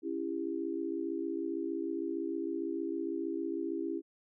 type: chord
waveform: sine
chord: C# diminished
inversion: none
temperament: just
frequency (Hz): 277.2 / 332.6 / 399.1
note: C#4 / E4 / G4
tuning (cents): 0 / +16 / +31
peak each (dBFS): -39 / -35 / -39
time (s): 0.02-4.02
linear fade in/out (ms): 50
effects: none